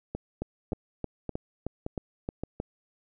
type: two click trains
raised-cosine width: 2 ms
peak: -19 / -18 dBFS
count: 5 / 8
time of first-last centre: 0.15-2.436 / 0.42-2.601 s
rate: 1.75 / 3.21 Hz
effects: none